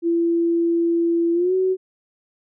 sine tone with pitch glide, 337.5 to 374.5 Hz, E4 to F#4, +41 to +21 cents, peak -16 dBFS, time 0.02-1.77 s, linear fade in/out 50 ms, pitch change +180 cents, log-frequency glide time 1.33-1.54 s, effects none

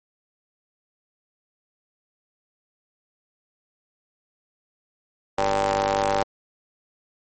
sawtooth ring-modulated tone, 101.1 Hz, G#2, 46 cents flat, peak -13 dBFS, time 5.38-6.23 s, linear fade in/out 5 ms, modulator 680 Hz, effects MP3 32 kbps

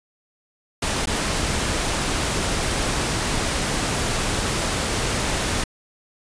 pink noise with dropouts, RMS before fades -23 dBFS, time 0.82-5.64 s, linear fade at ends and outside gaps 5 ms, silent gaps 1.058-1.071 s, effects resampled to 22050 Hz

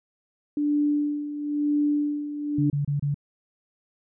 sine tone with tremolo, 293.7 Hz, D4, in tune, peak -19 dBFS, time 0.57-2.7 s, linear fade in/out 2 ms, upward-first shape sine, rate 1 Hz, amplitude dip 70%
sine tone bursts, 143.7 Hz, D3, 37 cents flat, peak -22 dBFS, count 4, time 2.58-3.144 s, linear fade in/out 5 ms, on 120 ms, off 28 ms
effects none

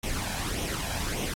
pink noise with flanger, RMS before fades -31 dBFS, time 0.03-1.34 s, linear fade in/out 5 ms, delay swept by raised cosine 0.32 to 1.28 ms, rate 1.7 Hz, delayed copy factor +0.6, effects low-pass 12000 Hz 12 dB/octave + AAC 64 kbps

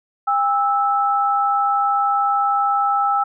sine tone pair together, 804 / 1313.4 Hz, G5 / E6, +44 / -7 cents, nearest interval minor sixth, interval 849 cents, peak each -18 dBFS, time 0.27-3.24 s, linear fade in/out 10 ms, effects none

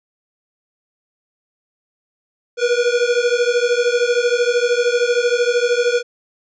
square beating tone pair, 476.5 / 489.5 Hz, A#4 / B4, +38 / -15 cents, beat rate 13 Hz, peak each -18 dBFS, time 2.57-6.03 s, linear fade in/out 50 ms, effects resampled to 16000 Hz

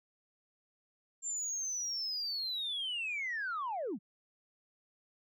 sine linear sweep, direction down, 7380 to 155.56 Hz, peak -33 dBFS, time 1.22-3.99 s, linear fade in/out 50 ms, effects tanh soft clip ceiling -31 dBFS

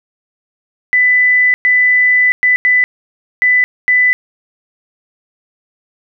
sine tone bursts at uneven times, 1995 Hz, B6, 17 cents sharp, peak -7 dBFS, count 6, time 0.93-1.54 / 1.65-2.32 / 2.43-2.56 / 2.65-2.84 / 3.42-3.64 / 3.88-4.13 s, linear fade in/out 0 ms, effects none

